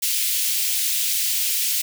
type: high-pass noise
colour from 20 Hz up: white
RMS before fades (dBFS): -22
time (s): 0.02-1.82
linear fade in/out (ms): 10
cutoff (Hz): 2400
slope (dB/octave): 24
effects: none